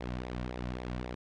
sawtooth tone with flanger, 61.74 Hz, B1, in tune, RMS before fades -38 dBFS, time 0-1.15 s, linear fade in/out 10 ms, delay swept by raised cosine 0.65 to 2.45 ms, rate 3.7 Hz, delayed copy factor -0.65, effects low-pass 4000 Hz 12 dB/octave

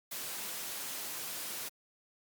white noise, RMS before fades -40 dBFS, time 0.11-1.69 s, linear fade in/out 10 ms, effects high-pass 150 Hz 12 dB/octave + Opus 48 kbps

